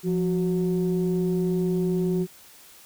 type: tone pair together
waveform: sine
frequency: 174.4 / 369.8 Hz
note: F3 / F#4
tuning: -2 / -1 cents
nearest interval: octave + minor second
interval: 1301 cents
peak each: -22 / -24 dBFS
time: 0.03-2.27 s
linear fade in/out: 50 ms
effects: tanh soft clip ceiling -16 dBFS + white hiss -50 dBFS RMS until 2.85 s